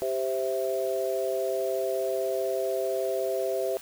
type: chord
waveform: sine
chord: C major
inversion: second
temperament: equal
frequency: 392 / 523.3 / 659.3 Hz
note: G4 / C5 / E5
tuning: 0 / 0 / 0 cents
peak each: -30 dBFS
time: 0.02-3.77 s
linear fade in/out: 0 ms
effects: white hiss -46 dBFS RMS until 3.81 s